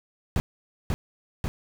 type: noise with echo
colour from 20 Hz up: brown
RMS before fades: -23 dBFS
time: 0.36-0.4 s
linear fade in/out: 0 ms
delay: 540 ms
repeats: 2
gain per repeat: -2 dB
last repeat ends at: 1.48 s
effects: none